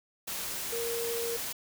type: tone in noise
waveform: sine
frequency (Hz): 466.2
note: A#4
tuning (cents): 0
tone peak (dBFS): -32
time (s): 0.72-1.37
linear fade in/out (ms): 10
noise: white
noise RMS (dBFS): -36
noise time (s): 0.27-1.53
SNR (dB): +1
effects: none